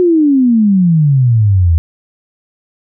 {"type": "exponential sweep", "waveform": "sine", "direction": "down", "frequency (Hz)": [367.8, 79], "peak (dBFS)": -6, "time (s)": [0, 1.78], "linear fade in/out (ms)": 0, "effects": []}